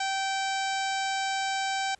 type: harmonic tone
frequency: 776 Hz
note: G5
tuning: 18 cents flat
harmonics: 1 / 2 / 3 / 4 / 5 / 6 / 7 / 8 / 9 / 10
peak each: -29 / -34 / -37 / -39 / -40 / -42 / -42 / -46 / -43 / -44 dBFS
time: 0-1.95 s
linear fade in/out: 5 ms
effects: pink hiss -63 dBFS RMS until 1.99 s + resampled to 24000 Hz